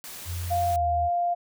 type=noise; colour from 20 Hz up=white; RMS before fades=-40 dBFS; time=0.04-0.76 s; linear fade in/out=0 ms
type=tone with pitch glide; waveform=sine; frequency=87.31 to 79.14 Hz; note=F2 to D#2; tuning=0 to +30 cents; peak=-29 dBFS; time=0.25-1.1 s; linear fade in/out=50 ms; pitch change=-170 cents; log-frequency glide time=0.71-0.8 s
type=tone; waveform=sine; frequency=698.5 Hz; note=F5; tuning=in tune; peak=-22 dBFS; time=0.5-1.35 s; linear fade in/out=20 ms
effects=none